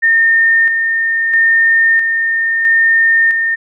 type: tone with tremolo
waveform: sine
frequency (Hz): 1821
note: A#6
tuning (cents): -41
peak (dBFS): -7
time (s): 0.02-3.56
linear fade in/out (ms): 20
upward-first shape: square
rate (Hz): 0.76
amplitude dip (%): 40
effects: none